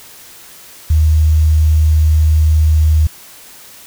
sine tone with quantisation, 77.78 Hz, D#2, in tune, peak -7 dBFS, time 0.9-3.07 s, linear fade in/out 5 ms, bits 6, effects white hiss -38 dBFS RMS until 3.86 s

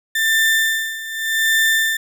35% pulse tone with tremolo, 1785 Hz, A6, 24 cents sharp, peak -11 dBFS, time 0.15-1.97 s, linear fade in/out 5 ms, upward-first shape sine, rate 0.85 Hz, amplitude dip 80%, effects none

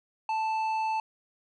square tone with low-pass filter, 880 Hz, A5, in tune, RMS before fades -29 dBFS, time 0.29-1 s, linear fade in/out 2 ms, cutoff 2600 Hz, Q 0.71, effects none

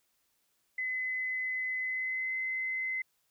sine tone with pitch glide, 2027 to 2051 Hz, B6 to C7, +45 to -35 cents, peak -31 dBFS, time 0.78-3.02 s, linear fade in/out 5 ms, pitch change +20 cents, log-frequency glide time 1.82-2.36 s, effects white hiss -75 dBFS RMS until 3.3 s

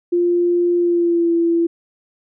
sine tone with pitch glide, 349.2 to 336.9 Hz, F4 to E4, 0 to +38 cents, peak -13 dBFS, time 0.12-1.67 s, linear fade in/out 10 ms, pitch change -62 cents, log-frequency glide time 0.77-1.33 s, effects none

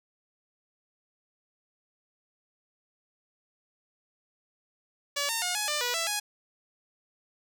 5% pulse tone with pitch steps, 571 / 912 / 718 / 841 / 596 / 487.5 / 664 / 832 Hz, D5 / A#5 / F5 / G#5 / D5 / B4 / E5 / G#5, -49 / -38 / +48 / +22 / +25 / -23 / +12 / +3 cents, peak -16 dBFS, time 5.16-6.2 s, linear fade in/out 10 ms, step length 130 ms, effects none

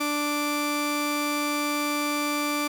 sawtooth tone pair together, 293.7 / 1174.8 Hz, D4 / D6, 0 / 0 cents, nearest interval 2 octaves, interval 2400 cents, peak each -23 dBFS, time 0-2.68 s, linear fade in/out 10 ms, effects none

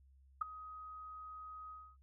sine tone with ADSR envelope, 1258 Hz, D#6, 19 cents sharp, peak -29 dBFS, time 0.41-1.97 s, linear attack 8 ms, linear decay 9 ms, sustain -18 dB, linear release 270 ms, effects added 67 Hz sine -62 dBFS peak until 2.02 s

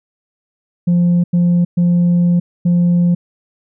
sine tone bursts at uneven times, 174.61 Hz, F3, in tune, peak -7 dBFS, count 4, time 0.87-1.24 / 1.33-1.65 / 1.77-2.4 / 2.65-3.15 s, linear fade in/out 10 ms, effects tanh soft clip ceiling -8 dBFS

